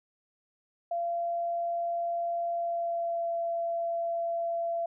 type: tone with pitch glide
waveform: sine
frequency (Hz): 685 to 677.1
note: F5 to E5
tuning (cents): -34 to +46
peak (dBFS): -28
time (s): 0.91-4.86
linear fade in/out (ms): 5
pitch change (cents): -20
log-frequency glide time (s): 2.53-3.33
effects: none